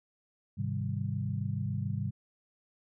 sine chord, Ab major seventh, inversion none, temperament equal, 103.83 / 130.81 / 155.56 / 196 Hz, Ab2 / C3 / Eb3 / G3, 0 / 0 / 0 / 0 cents, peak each -34 / -35 / -39 / -38 dBFS, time 0.57-2.11 s, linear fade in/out 20 ms, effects none

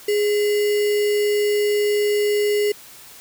sine tone with sample-and-hold, 415.5 Hz, G#4, 1 cent sharp, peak -16 dBFS, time 0.08-2.72 s, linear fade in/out 5 ms, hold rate 2450 Hz, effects white hiss -43 dBFS RMS until 3.2 s

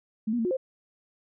sine tone with pitch steps, 217.9 / 241.2 / 226.3 / 361 / 524 Hz, A3 / B3 / A3 / F#4 / C5, -17 / -41 / +49 / -43 / +2 cents, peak -24 dBFS, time 0.27-0.57 s, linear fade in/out 10 ms, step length 60 ms, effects none

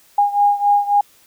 sine beating tone pair, 815 / 818.7 Hz, G#5 / G#5, -33 / -25 cents, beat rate 3.7 Hz, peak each -14 / -17 dBFS, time 0.18-1.01 s, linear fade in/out 5 ms, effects white hiss -52 dBFS RMS until 1.26 s

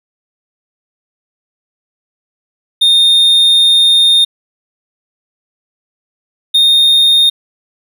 triangle tone pair in turn, 3660 / 3679 Hz, A#7 / A#7, -32 / -24 cents, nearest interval unison, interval 8 cents, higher second, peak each -4 dBFS, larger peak neither, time 2.81-4.25 / 6.54-7.3 s, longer first, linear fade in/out 10 ms, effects none

